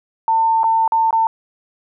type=tone with dropouts; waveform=sine; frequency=899 Hz; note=A5; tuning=37 cents sharp; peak=-12 dBFS; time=0.28-1.27 s; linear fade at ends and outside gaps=1 ms; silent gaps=0.633-0.641 / 0.878-0.921 / 1.108-1.128 s; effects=none